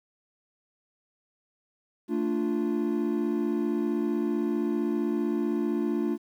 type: chord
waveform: triangle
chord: D minor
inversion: second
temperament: equal with one note detuned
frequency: 223.7 / 293.7 / 349.2 Hz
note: A3 / D4 / F4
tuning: +29 / 0 / 0 cents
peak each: -27 dBFS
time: 2.08-6.18 s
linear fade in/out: 50 ms
effects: tanh soft clip ceiling -14 dBFS + 10-bit